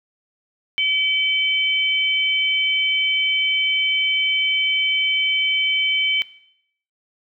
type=tone pair together; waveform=sine; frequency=2300 / 3068 Hz; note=D7 / G7; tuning=-37 / -38 cents; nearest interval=perfect fourth; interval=499 cents; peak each=-20 dBFS; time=0.78-6.22 s; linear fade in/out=0 ms; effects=noise-tail reverb RT60 0.7 s tail -18 dB re dry